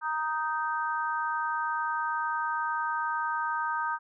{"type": "harmonic tone", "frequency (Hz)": 311.1, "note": "D#4", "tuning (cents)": 0, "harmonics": [3, 4, 5], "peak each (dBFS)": [-31, -32, -33], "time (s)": [0.01, 3.99], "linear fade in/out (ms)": 50, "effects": []}